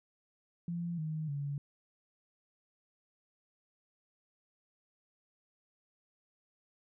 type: tone with pitch steps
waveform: sine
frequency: 171.4 / 156.27 / 142.47 Hz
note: F3 / D#3 / C#3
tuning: -32 / +8 / +48 cents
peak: -34 dBFS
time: 0.68-1.58 s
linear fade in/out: 2 ms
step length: 300 ms
effects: none